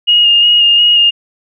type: tone with vibrato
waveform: sine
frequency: 2854 Hz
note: F7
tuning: 37 cents sharp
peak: -5 dBFS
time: 0.07-1.11 s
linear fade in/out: 20 ms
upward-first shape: square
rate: 2.8 Hz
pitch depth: 15 cents each way
effects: none